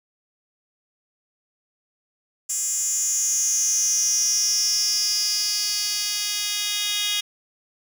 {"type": "tone with high-pass filter sweep", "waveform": "10% pulse", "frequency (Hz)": 413.4, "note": "G#4", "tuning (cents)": -8, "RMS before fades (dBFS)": -23, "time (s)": [2.49, 7.21], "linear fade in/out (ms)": 10, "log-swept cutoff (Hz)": [7600, 3600], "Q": 7.2, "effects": []}